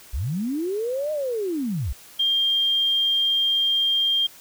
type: linear two-way sweep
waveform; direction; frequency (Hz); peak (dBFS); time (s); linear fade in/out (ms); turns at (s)
sine; up then down; 47.04 to 622 to 47.04; -23; 0.13-1.93; 10; 1.12
type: tone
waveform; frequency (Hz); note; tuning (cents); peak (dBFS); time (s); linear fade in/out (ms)
sine; 3198; G7; +34; -18; 2.19-4.27; 10
effects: white hiss -47 dBFS RMS until 4.4 s